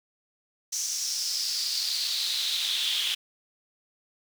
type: noise with high-pass filter sweep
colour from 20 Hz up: brown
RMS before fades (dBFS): -29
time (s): 0.72-3.15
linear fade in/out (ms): 10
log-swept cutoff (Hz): 6100 to 3200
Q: 5.4
effects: none